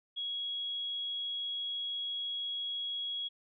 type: tone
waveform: sine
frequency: 3322 Hz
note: G#7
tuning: in tune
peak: -34 dBFS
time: 0.16-3.29 s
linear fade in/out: 20 ms
effects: none